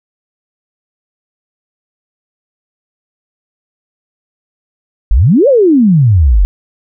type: exponential two-way sweep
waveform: sine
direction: up then down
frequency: 42.37 to 587.3 to 42.37 Hz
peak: -4 dBFS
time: 5.11-6.45 s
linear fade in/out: 0 ms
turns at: 5.48 s
effects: none